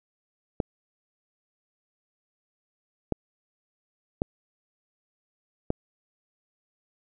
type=clicks; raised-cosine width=2 ms; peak=-11 dBFS; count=4; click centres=0.602 / 3.123 / 4.219 / 5.704 s; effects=none